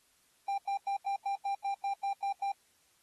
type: tone bursts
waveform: triangle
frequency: 794 Hz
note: G5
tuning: 22 cents sharp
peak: -28 dBFS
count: 11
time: 0.48-2.52 s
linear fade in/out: 5 ms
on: 100 ms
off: 94 ms
effects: white hiss -69 dBFS RMS until 3.02 s + AAC 32 kbps